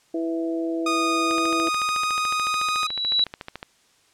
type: harmonic tone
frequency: 164.81 Hz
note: E3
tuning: in tune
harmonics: 2 / 3 / 4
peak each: -24 / -33 / -32 dBFS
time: 0.14-1.69 s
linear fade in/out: 5 ms
type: tone with pitch glide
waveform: sawtooth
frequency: 1235 to 1245 Hz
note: D#6 to D#6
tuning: -13 to +1 cents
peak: -18 dBFS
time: 0.86-2.87 s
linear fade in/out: 5 ms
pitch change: +14 cents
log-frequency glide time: 1.28-2.06 s
type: click train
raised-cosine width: 0.3 ms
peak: -17 dBFS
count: 33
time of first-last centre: 1.31-3.629 s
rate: 13.8 Hz
type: tone with exponential growth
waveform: sine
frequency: 3921 Hz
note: B7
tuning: 13 cents flat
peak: -15 dBFS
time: 2.18-3.24 s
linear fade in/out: 2 ms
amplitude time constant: 230 ms
effects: white hiss -60 dBFS RMS until 4.13 s + low-pass 8000 Hz 12 dB/octave